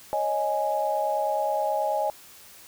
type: chord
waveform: sine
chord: C# suspended second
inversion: none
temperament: just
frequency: 554.4 / 623.7 / 831.5 Hz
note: C#5 / D#5 / G#5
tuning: 0 / +4 / +2 cents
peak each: -30 / -27 / -26 dBFS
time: 0.13-2.1 s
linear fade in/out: 0 ms
effects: white hiss -49 dBFS RMS until 2.67 s